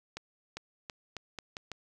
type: accelerating click train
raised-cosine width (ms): 0.2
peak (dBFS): -22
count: 7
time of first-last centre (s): 0.17-1.717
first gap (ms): 400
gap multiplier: 0.82
effects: none